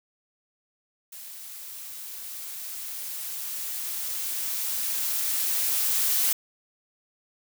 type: noise with level ramp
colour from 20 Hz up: blue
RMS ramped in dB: -42 to -23 dBFS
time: 1.12-6.33 s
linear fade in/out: 5 ms
effects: none